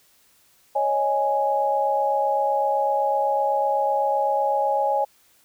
sine chord, C# suspended second, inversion none, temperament equal, 554.4 / 622.3 / 830.6 Hz, C#5 / D#5 / G#5, 0 / 0 / 0 cents, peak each -24 / -27 / -21 dBFS, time 0.75-5.05 s, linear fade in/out 10 ms, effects white hiss -59 dBFS RMS until 5.44 s

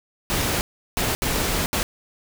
pink noise bursts at uneven times, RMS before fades -23 dBFS, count 4, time 0.3-0.61 / 0.97-1.15 / 1.22-1.66 / 1.73-1.83 s, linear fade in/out 0 ms, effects none

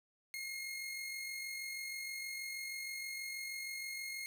sawtooth tone with amplitude modulation, 2147 Hz, C7, 44 cents sharp, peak -36 dBFS, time 0.34-4.26 s, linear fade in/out 0 ms, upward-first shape sine, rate 46.3 Hz, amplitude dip 35%, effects none

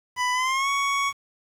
25% pulse tone with pitch glide, 994 to 1115.7 Hz, B5 to C#6, +11 to +11 cents, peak -18 dBFS, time 0.16-1.13 s, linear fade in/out 50 ms, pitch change +200 cents, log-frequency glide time 0.33-0.69 s, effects low-pass 8000 Hz 12 dB/octave + 8-bit

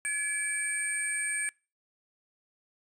sine tone cluster, 1701 / 2314 / 8640 Hz, G#6 / D7 / C#9, +41 / -26 / -45 cents, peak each -33 / -34 / -31 dBFS, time 0.05-1.49 s, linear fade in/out 0 ms, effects noise-tail reverb RT60 0.3 s tail -25 dB re dry + tanh soft clip ceiling -22 dBFS

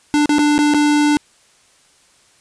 square tone with dropouts, 295.6 Hz, D4, 11 cents sharp, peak -12 dBFS, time 0.14-1.17 s, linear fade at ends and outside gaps 0 ms, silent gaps 0.258-0.293 / 0.384-0.391 / 0.58-0.589 / 0.738-0.745 s, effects white hiss -53 dBFS RMS until 2.4 s + resampled to 22050 Hz

